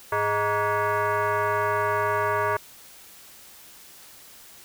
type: tone with frequency modulation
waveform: sine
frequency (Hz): 103.83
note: G#2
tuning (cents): 0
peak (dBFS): -21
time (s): 0.12-2.57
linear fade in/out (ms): 5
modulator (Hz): 521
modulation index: 2.8
effects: white hiss -48 dBFS RMS until 4.64 s